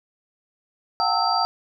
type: tone cluster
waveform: sine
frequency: 721 / 779 / 901 / 1305 / 4707 Hz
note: F#5 / G5 / A5 / E6 / D8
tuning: -45 / -11 / +41 / -18 / +3 cents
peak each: -25 dBFS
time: 1-1.45 s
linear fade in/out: 0 ms
effects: none